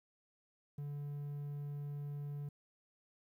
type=tone; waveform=triangle; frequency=144.5 Hz; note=D3; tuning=28 cents flat; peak=-38 dBFS; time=0.78-2.49 s; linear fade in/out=5 ms; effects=12-bit